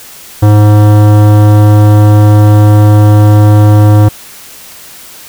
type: tone with hard clipping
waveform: sine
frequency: 104.8 Hz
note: G#2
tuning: 16 cents sharp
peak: -3 dBFS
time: 0.42-4.09 s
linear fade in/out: 10 ms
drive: 17 dB
effects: white hiss -31 dBFS RMS until 5.28 s